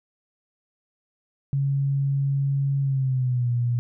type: tone with pitch glide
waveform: sine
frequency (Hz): 138.59 to 120.65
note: C#3 to B2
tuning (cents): 0 to -40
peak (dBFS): -20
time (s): 1.53-3.79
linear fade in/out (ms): 0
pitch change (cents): -240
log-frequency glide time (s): 2.81-3.5
effects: none